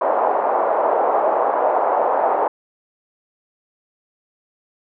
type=band-pass noise; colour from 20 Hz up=pink; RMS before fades=-18 dBFS; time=0.01-2.48 s; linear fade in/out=5 ms; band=530 to 940 Hz; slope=24 dB/octave; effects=none